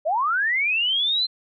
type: linear sweep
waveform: sine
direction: up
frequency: 575 to 4145 Hz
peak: -19 dBFS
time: 0.05-1.27 s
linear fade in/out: 20 ms
effects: none